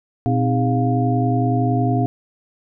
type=tone cluster; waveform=sine; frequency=120.4 / 260.2 / 311 / 406.9 / 705 Hz; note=B2 / C4 / D#4 / G#4 / F5; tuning=-44 / -9 / -1 / -35 / +16 cents; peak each=-18 / -21 / -26 / -27 / -23 dBFS; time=0.26-2.06 s; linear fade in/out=0 ms; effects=none